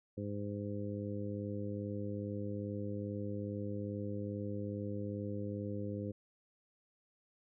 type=harmonic tone; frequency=102.4 Hz; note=G#2; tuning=24 cents flat; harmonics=1 / 2 / 3 / 4 / 5; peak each=-41 / -42 / -44 / -47 / -45 dBFS; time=0.17-6.12 s; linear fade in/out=10 ms; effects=none